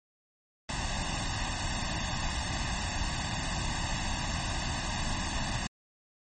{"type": "noise with comb filter", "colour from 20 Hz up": "pink", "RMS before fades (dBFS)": -32, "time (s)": [0.69, 5.67], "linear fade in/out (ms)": 2, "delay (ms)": 1.1, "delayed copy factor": 1, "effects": ["MP3 32 kbps"]}